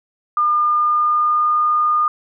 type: tone with pitch glide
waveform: sine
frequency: 1207 to 1218.9 Hz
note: D6 to D#6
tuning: +47 to -36 cents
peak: -13 dBFS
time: 0.37-2.08 s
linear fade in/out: 2 ms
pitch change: +17 cents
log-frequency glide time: 0.6-1.57 s
effects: none